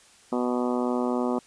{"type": "harmonic tone", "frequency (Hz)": 123.47, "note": "B2", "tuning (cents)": 0, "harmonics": [2, 3, 4, 5, 6, 7, 8, 9, 10], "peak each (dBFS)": [-26, -30, -32, -34, -36, -37, -38, -39, -40], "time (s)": [0.32, 1.39], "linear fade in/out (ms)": 5, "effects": ["white hiss -55 dBFS RMS until 1.46 s", "resampled to 22050 Hz"]}